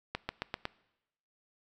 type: accelerating click train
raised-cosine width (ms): 0.3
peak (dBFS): -17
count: 5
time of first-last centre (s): 0.15-0.654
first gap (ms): 140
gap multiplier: 0.93
effects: noise-tail reverb RT60 0.9 s tail -21 dB re dry